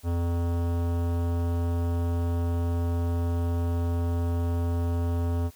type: tone with hard clipping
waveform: sine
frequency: 85.5 Hz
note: F2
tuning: 36 cents flat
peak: -26 dBFS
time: 0.03-5.51 s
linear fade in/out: 50 ms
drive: 18 dB
effects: white hiss -56 dBFS RMS until 5.55 s

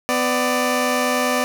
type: tone pair together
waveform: 15% pulse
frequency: 250.5 / 591 Hz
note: B3 / D5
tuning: +25 / +11 cents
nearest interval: octave + minor third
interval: 1486 cents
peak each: -14 dBFS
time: 0.09-1.44 s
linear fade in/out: 0 ms
effects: none

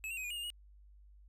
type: tone with pitch steps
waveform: square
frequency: 2587 / 2745 / 2524 / 2440 / 2867 / 2811 / 2893 Hz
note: E7 / F7 / D#7 / D#7 / F7 / F7 / F#7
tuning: -33 / -31 / +24 / -34 / +45 / +11 / -40 cents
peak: -39 dBFS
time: 0.04-0.502 s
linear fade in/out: 0 ms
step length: 66 ms
effects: added 50 Hz sine -56 dBFS peak until 1.28 s + resampled to 32000 Hz

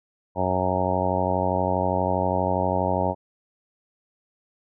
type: harmonic tone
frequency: 92.4 Hz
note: F#2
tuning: 2 cents flat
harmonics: 1 / 2 / 3 / 4 / 5 / 6 / 7 / 8 / 9 / 10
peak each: -29 / -30 / -32 / -33 / -33 / -28 / -28 / -32 / -29 / -29 dBFS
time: 0.35-3.15 s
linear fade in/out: 50 ms
effects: none

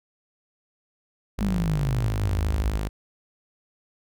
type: tone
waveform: sawtooth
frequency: 52 Hz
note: G#1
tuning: 3 cents sharp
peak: -22 dBFS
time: 1.38-2.89 s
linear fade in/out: 10 ms
type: exponential sweep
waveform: sine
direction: down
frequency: 207.8 to 58.5 Hz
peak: -23 dBFS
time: 1.41-2.77 s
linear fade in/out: 5 ms
effects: none

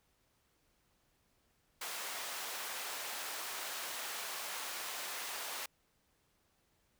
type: high-pass noise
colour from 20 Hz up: pink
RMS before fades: -42 dBFS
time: 1.81-5.66 s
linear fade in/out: 5 ms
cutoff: 790 Hz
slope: 12 dB/octave
effects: pink hiss -75 dBFS RMS until 6.99 s

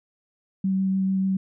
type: tone with vibrato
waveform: sine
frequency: 191.1 Hz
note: G3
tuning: 44 cents flat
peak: -20 dBFS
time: 0.64-1.37 s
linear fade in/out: 5 ms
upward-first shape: triangle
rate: 6.8 Hz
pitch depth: 11 cents each way
effects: none

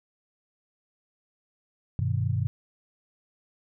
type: chord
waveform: sine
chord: G augmented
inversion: none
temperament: equal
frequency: 98 / 123.47 / 155.56 Hz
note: G2 / B2 / D#3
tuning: 0 / 0 / 0 cents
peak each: -27 / -27 / -32 dBFS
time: 1.99-2.47 s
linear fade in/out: 0 ms
effects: none

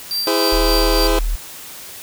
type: tone with tremolo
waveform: 45% pulse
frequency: 4699 Hz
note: D8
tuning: in tune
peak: -17 dBFS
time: 0.11-1.07 s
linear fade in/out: 0 ms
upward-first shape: triangle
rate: 3.5 Hz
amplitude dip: 60%
type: chord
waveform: sawtooth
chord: E augmented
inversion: none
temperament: just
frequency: 329.6 / 412 / 515 Hz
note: E4 / G#4 / B#4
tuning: 0 / -14 / -28 cents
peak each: -16 dBFS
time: 0.27-1.19 s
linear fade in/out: 2 ms
type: tone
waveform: sine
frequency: 38.89 Hz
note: D#1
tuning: in tune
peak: -16 dBFS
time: 0.52-1.36 s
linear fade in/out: 10 ms
effects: white hiss -35 dBFS RMS until 2.02 s

